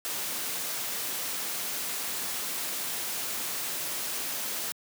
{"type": "noise", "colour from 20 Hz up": "white", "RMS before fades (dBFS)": -33, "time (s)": [0.05, 4.72], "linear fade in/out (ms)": 0, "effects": ["high-pass 150 Hz 12 dB/octave"]}